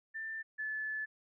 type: tone pair in turn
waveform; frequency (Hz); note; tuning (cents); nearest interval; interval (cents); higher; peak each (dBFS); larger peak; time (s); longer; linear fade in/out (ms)
sine; 1781 / 1733.3; A6 / A6; +21 / -26; unison; 47; first; -38 / -35; second; 0.14-0.43 / 0.58-1.06; second; 20
effects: none